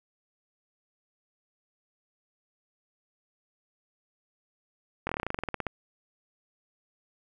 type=slowing click train; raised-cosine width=0.5 ms; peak=-15 dBFS; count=16; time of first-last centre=5.07-5.667 s; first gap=22 ms; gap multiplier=1.08; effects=9-bit